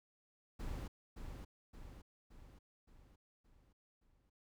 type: noise with echo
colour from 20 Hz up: brown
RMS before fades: -43 dBFS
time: 0.59-0.88 s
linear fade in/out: 10 ms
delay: 570 ms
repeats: 6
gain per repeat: -5 dB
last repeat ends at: 4.3 s
effects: none